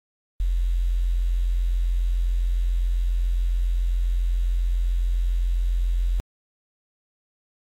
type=tone with quantisation; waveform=sine; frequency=43.65 Hz; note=F1; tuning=in tune; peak=-19 dBFS; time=0.4-6.2 s; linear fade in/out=0 ms; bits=8; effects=AAC 48 kbps